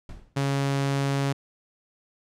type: noise with exponential decay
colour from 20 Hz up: brown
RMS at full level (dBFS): -35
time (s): 0.09-0.43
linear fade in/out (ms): 2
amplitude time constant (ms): 72
type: tone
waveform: sawtooth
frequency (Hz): 138.59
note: C#3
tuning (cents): 0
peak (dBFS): -19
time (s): 0.36-1.33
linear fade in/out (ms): 10
effects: low-pass 9000 Hz 12 dB/octave